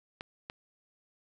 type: clicks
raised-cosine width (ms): 0.3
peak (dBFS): -23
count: 2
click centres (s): 0.209 / 0.499
effects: none